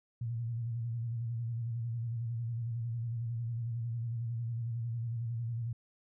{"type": "tone with vibrato", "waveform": "sine", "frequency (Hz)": 116.54, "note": "A#2", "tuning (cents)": 0, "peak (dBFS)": -33, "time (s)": [0.21, 5.73], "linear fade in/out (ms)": 5, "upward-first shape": "square", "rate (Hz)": 11, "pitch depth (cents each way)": 48, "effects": []}